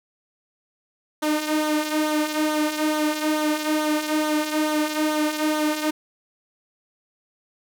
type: tone with flanger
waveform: sawtooth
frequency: 305.5 Hz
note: D#4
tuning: 32 cents flat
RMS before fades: -23 dBFS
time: 1.22-5.91 s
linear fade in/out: 10 ms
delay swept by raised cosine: 0.39 to 3.39 ms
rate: 2.3 Hz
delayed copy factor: -0.55
effects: none